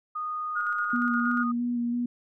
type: tone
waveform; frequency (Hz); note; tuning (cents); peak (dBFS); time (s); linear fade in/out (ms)
sine; 1234; D#6; -15; -29; 0.15-1.52; 10
type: tone with tremolo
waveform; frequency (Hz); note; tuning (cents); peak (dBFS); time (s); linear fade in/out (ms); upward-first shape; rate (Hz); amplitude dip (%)
sine; 1435; F6; +47; -26; 0.55-1.44; 20; square; 8.5; 35
type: tone with vibrato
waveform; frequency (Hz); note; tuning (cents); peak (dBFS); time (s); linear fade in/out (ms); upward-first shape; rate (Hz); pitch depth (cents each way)
sine; 240; B3; -49; -25; 0.93-2.06; 5; square; 3; 15
effects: none